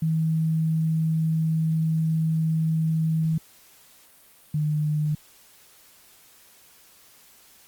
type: tone pair in turn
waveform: sine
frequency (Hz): 160 / 151.45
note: D#3 / D#3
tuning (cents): +49 / -46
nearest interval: minor second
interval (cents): 95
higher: first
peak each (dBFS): -20 / -21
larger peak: first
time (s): 0.02-3.38 / 4.54-5.15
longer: first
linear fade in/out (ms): 5
effects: white hiss -54 dBFS RMS until 7.67 s + Opus 32 kbps